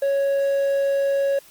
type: tone with quantisation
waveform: triangle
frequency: 554.4 Hz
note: C#5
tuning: in tune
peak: -16 dBFS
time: 0.02-1.39 s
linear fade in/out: 5 ms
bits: 7
effects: white hiss -50 dBFS RMS until 1.5 s + Opus 24 kbps